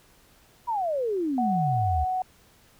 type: exponential sweep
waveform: sine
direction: down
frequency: 987.8 to 69.3 Hz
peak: -24 dBFS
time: 0.67-2.05 s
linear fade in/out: 20 ms
type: tone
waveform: sine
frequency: 743 Hz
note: F#5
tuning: 7 cents sharp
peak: -24 dBFS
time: 1.38-2.22 s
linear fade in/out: 2 ms
effects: pink hiss -58 dBFS RMS until 2.79 s